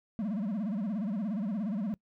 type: tone with vibrato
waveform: triangle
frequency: 207.7 Hz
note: G#3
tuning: in tune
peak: -28 dBFS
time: 0.19-1.94 s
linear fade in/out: 0 ms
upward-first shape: sine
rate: 17 Hz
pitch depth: 200 cents each way
effects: noise-tail reverb RT60 0.1 s tail -24 dB re dry